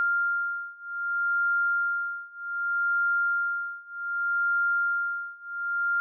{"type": "beating tone pair", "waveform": "sine", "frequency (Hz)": [1396.9, 1397.55], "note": ["F6", "F6"], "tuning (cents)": [0, 1], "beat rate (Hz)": 0.65, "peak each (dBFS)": [-28, -27], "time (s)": [0, 6], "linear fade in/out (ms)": 0, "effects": []}